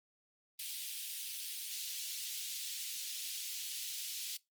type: high-pass noise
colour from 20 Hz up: pink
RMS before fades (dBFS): -42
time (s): 0.59-4.37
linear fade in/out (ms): 5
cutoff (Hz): 3000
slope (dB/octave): 24
effects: noise-tail reverb RT60 0.2 s tail -22 dB re dry + Opus 32 kbps